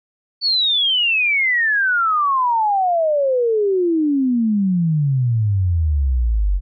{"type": "exponential sweep", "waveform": "sine", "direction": "down", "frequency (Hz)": [4530, 44.88], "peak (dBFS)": -14, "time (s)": [0.41, 6.61], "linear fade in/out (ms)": 50, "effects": []}